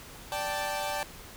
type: chord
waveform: sawtooth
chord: D suspended fourth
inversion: none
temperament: equal with one note detuned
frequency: 587.3 / 780.4 / 880 Hz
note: D5 / G5 / A5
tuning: 0 / -8 / 0 cents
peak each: -31 dBFS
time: 0.32-1.03 s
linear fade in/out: 0 ms
effects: pink hiss -47 dBFS RMS until 1.36 s